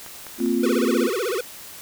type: clicks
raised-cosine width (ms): 0.5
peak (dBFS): -25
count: 4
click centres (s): 0.063 / 0.267 / 0.402 / 0.461
type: chord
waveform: sine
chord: Bb suspended second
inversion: none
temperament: equal with one note detuned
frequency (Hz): 230.8 / 261.6 / 349.2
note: Bb3 / C4 / F4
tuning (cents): -17 / 0 / 0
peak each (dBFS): -23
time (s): 0.38-1.1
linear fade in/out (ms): 50
type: tone with vibrato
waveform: square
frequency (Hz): 428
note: A4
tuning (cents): -48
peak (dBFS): -23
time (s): 0.63-1.41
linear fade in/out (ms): 5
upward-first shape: sine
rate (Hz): 16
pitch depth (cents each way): 290
effects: white hiss -40 dBFS RMS until 1.81 s